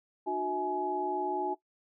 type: tone cluster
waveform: sine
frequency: 301.3 / 365.2 / 649 / 843 Hz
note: D4 / F#4 / E5 / G#5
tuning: +44 / -23 / -27 / +26 cents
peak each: -39 / -33 / -40 / -32 dBFS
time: 0.26-1.55 s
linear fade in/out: 20 ms
effects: noise-tail reverb RT60 0.1 s tail -17 dB re dry